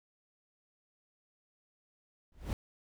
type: noise with exponential growth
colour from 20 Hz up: brown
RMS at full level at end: -28 dBFS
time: 2.32-2.53 s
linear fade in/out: 1 ms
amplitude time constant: 45 ms
effects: none